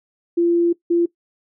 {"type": "tone bursts at uneven times", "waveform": "sine", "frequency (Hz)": 342.6, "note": "F4", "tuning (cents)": -33, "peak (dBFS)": -13, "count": 2, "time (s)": [[0.37, 0.73], [0.9, 1.06]], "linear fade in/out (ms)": 10, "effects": ["noise-tail reverb RT60 0.1 s tail -19 dB re dry"]}